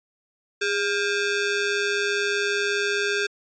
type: ring-modulated tone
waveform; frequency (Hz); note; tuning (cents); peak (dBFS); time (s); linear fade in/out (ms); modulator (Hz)
sawtooth; 1003; B5; +26; -15; 0.61-3.27; 10; 594
effects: resampled to 16000 Hz